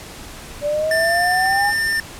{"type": "exponential sweep", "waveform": "sine", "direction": "up", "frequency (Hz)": [577, 832], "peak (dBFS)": -17, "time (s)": [0.61, 1.73], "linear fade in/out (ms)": 50}
{"type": "tone with pitch glide", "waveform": "square", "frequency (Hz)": [1785, 1796.4], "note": ["A6", "A6"], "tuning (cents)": [24, 35], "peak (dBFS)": -18, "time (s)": [0.91, 2], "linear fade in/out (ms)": 2, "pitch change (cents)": 11, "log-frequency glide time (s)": [1.4, 1.49]}
{"type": "clicks", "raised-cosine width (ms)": 0.5, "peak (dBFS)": -21, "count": 9, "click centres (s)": [1.319, 1.459, 1.528, 1.564, 1.652, 1.694, 1.731, 1.782, 1.928]}
{"effects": ["pink hiss -36 dBFS RMS until 2.19 s", "low-pass 12000 Hz 12 dB/octave"]}